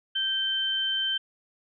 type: tone pair together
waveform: sine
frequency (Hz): 1570 / 3102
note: G6 / G7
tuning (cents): +2 / -19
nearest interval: octave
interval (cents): 1179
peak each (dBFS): -33 / -25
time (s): 0.15-1.18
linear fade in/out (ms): 10
effects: none